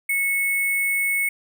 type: tone with sample-and-hold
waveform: sine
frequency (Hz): 2200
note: C#7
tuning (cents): -14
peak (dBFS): -19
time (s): 0.09-1.29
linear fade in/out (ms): 5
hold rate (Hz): 11025
effects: none